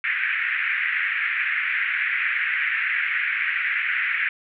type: band-pass noise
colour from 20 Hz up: pink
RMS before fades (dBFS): -24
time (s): 0.04-4.29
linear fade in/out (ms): 2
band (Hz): 1600 to 2400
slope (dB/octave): 48
effects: none